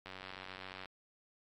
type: click train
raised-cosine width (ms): 0.3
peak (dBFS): -30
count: 76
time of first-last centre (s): 0.06-0.857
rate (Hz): 94.1
effects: AAC 64 kbps